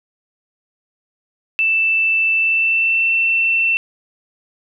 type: tone with pitch glide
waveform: sine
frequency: 2653 to 2687 Hz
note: E7 to E7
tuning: +10 to +33 cents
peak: -13 dBFS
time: 1.59-3.77 s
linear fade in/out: 0 ms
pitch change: +23 cents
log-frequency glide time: 2.35-3.1 s
effects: none